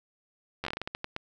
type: slowing click train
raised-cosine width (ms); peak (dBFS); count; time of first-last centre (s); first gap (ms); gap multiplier
0.3; -17; 12; 0.64-1.164; 11; 1.27
effects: none